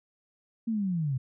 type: linear sweep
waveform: sine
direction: down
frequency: 233.1 to 123.6 Hz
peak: -26 dBFS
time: 0.67-1.18 s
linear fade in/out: 10 ms
effects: none